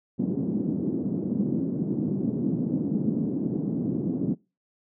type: band-pass noise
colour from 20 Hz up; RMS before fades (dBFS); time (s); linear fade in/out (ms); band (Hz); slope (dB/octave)
white; -27; 0.18-4.35; 20; 160 to 280; 24
effects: noise-tail reverb RT60 0.3 s tail -26 dB re dry